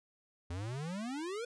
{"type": "exponential sweep", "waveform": "square", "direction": "up", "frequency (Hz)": [82.41, 493.9], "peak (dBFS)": -38, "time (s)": [0.5, 1.45], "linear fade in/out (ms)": 5, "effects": ["resampled to 22050 Hz"]}